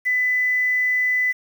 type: tone with quantisation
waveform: sine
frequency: 2000 Hz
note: B6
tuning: 21 cents sharp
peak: -17 dBFS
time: 0.05-1.33 s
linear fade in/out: 20 ms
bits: 7
effects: none